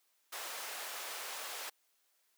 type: high-pass noise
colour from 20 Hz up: pink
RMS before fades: -43 dBFS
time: 0.32-1.7 s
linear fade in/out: 10 ms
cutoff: 630 Hz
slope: 12 dB/octave
effects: white hiss -75 dBFS RMS until 2.37 s + high-pass 400 Hz 12 dB/octave